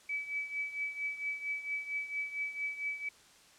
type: tone with tremolo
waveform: sine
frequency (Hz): 2294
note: D7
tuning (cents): -41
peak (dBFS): -31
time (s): 0.09-3.09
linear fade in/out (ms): 5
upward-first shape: triangle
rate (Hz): 4.4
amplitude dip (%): 80
effects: white hiss -60 dBFS RMS until 3.58 s + low-pass 8000 Hz 12 dB/octave